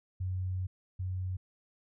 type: tone pair in turn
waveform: sine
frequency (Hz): 92.5 / 92.5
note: F#2 / F#2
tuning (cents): 0 / 0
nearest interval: unison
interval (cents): 0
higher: neither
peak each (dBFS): -31 / -32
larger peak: first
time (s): 0.2-0.67 / 0.99-1.37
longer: first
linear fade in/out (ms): 10
effects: none